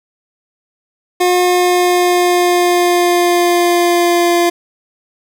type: tone with pitch glide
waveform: 25% pulse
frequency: 359.1 to 345.9 Hz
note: F4 to F4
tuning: +48 to -17 cents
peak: -6 dBFS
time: 1.2-4.5 s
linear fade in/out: 10 ms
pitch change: -65 cents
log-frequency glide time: 1.42-4.37 s
effects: 7-bit